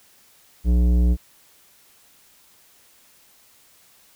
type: tone with tanh clipping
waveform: sine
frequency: 60 Hz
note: B1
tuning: 49 cents flat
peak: -16 dBFS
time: 0.64-1.17 s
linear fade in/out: 50 ms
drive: 13 dB
effects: white hiss -55 dBFS RMS until 4.15 s